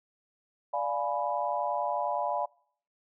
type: chord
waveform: sine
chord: D diminished seventh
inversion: none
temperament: equal with one note detuned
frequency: 587.3 / 698.5 / 839.3 / 987.8 Hz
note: D5 / F5 / Ab5 / Cb6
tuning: 0 / 0 / +18 / 0 cents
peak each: -33 dBFS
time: 0.73-2.46 s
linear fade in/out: 10 ms
effects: noise-tail reverb RT60 0.6 s tail -25 dB re dry